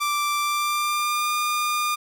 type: tone with pitch glide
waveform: sawtooth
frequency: 1174.7 to 1208.4 Hz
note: D6 to D6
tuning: 0 to +49 cents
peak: -18 dBFS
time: 0-1.96 s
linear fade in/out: 20 ms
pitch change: +49 cents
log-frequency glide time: 0.4-1.33 s
effects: none